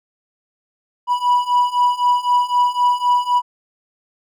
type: beating tone pair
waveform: triangle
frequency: 978 / 981.9 Hz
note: B5 / B5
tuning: -17 / -10 cents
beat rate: 3.9 Hz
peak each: -16 / -14 dBFS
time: 1.07-3.42 s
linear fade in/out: 50 ms
effects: none